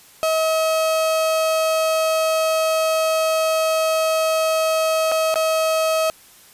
35% pulse tone with dropouts, 639 Hz, D#5, 46 cents sharp, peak -15 dBFS, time 0.23-6.1 s, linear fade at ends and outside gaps 0 ms, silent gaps 5.116-5.12 / 5.342-5.357 s, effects white hiss -48 dBFS RMS until 6.53 s + resampled to 32000 Hz

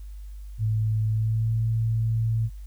sine tone with pitch glide, 109 to 112.78 Hz, A2 to A2, -16 to +43 cents, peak -21 dBFS, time 0.58-2.5 s, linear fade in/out 50 ms, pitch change +59 cents, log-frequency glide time 1.09-1.5 s, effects added 50 Hz sine -36 dBFS peak until 2.66 s + white hiss -62 dBFS RMS until 2.66 s

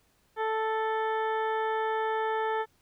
harmonic tone, 440 Hz, A4, in tune, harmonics 1 / 2 / 3 / 4 / 5 / 7 / 8, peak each -30 / -30 / -37 / -37 / -47 / -51 / -53 dBFS, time 0.36-2.66 s, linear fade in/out 50 ms, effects pink hiss -68 dBFS RMS until 2.81 s

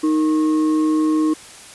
sine tone with frequency modulation, 311.1 Hz, D#4, in tune, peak -14 dBFS, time 0.03-1.34 s, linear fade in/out 10 ms, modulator 774 Hz, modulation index 0.35, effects white hiss -40 dBFS RMS until 1.74 s + resampled to 24000 Hz

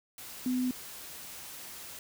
sine tone in noise, 252.4 Hz, B3, 38 cents sharp, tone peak -27 dBFS, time 0.46-0.71 s, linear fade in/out 2 ms, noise white, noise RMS -45 dBFS, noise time 0.18-1.99 s, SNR +15 dB, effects none

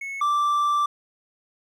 triangle tone pair in turn, 2197 / 1172.6 Hz, C#7 / D6, -16 / -3 cents, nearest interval major seventh, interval 1087 cents, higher first, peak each -28 / -17 dBFS, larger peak second, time 0.01-0.21 / 0.21-0.86 s, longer second, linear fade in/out 5 ms, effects none

